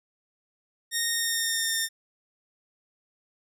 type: tone with pitch glide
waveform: 10% pulse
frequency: 1850 to 1816.1 Hz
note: A#6 to A#6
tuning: -14 to -46 cents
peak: -16 dBFS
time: 0.91-1.89 s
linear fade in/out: 50 ms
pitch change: -32 cents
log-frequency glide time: 1.12-1.76 s
effects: none